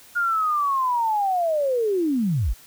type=linear sweep; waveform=sine; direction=down; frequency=1434 to 34.59 Hz; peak=-19 dBFS; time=0.15-2.54 s; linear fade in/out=20 ms; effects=white hiss -49 dBFS RMS until 2.66 s